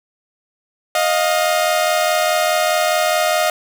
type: tone pair together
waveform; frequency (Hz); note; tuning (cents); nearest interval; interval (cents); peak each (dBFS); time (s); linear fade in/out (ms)
sawtooth; 622.3 / 707.1; D#5 / F5; 0 / +21; major second; 221; -13 / -14; 0.95-3.5; 2
effects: none